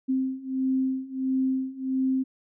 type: beating tone pair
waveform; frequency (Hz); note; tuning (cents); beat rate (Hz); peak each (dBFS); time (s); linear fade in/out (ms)
sine; 261.6 / 263.1; C4 / C4; 0 / +10; 1.5; -28 / -26; 0.08-2.24; 20
effects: none